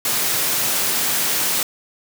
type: high-pass noise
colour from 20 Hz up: white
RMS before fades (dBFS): -20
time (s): 0.05-1.63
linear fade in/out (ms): 2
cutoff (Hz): 100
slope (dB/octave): 96
effects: none